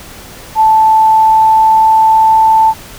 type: tone with pitch glide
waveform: sine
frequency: 877 to 883.6 Hz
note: A5 to A5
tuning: -6 to +7 cents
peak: -4 dBFS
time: 0.55-2.74 s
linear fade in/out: 50 ms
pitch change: +13 cents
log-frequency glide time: 0.74-2.55 s
effects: pink hiss -32 dBFS RMS until 2.98 s